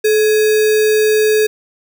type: tone with sample-and-hold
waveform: sine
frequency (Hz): 430.1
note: A4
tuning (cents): -39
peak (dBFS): -9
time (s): 0.04-1.47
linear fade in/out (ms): 10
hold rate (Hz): 2100
effects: none

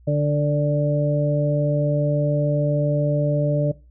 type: harmonic tone with a mistuned harmonic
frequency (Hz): 146.83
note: D3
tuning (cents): 0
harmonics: 1 / 2 / 3 / 4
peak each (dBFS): -19 / -27 / -30 / -22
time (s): 0.07-3.72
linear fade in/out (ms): 10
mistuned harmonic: 3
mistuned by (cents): +21
effects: noise-tail reverb RT60 0.3 s tail -21 dB re dry + added 60 Hz sine -47 dBFS peak until 3.9 s

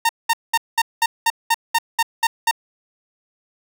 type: tone bursts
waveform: sawtooth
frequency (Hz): 917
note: A#5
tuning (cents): -29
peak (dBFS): -10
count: 11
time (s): 0.05-2.512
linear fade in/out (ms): 5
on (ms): 42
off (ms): 200
effects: none

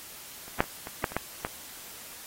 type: clicks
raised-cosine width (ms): 0.5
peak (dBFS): -30 / -6 / -28 / -23 / -11 / -25 / -13 / -15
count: 8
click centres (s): 0.48 / 0.605 / 0.64 / 0.871 / 1.042 / 1.12 / 1.166 / 1.449
effects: white hiss -45 dBFS RMS until 2.26 s + AAC 48 kbps

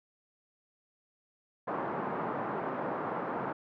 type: band-pass noise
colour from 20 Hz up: white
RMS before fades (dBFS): -35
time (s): 1.67-3.53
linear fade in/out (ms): 10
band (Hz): 140 to 1200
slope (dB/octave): 24
effects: none

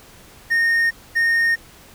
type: tone pair in turn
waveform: triangle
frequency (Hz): 1843 / 1843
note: A#6 / A#6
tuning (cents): -20 / -20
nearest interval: unison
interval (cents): 0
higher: neither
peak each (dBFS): -13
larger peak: neither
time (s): 0.5-0.91 / 1.15-1.56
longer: neither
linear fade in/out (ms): 20
effects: pink hiss -46 dBFS RMS until 1.94 s

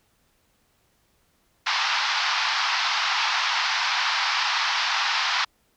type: band-pass noise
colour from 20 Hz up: pink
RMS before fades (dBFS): -24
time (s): 1.66-5.45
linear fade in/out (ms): 10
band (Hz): 830 to 5400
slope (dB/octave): 48
effects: pink hiss -66 dBFS RMS until 5.76 s

